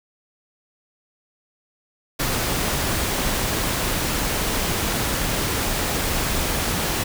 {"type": "noise", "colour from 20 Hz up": "pink", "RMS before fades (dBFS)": -23, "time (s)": [2.19, 7.04], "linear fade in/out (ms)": 10, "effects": []}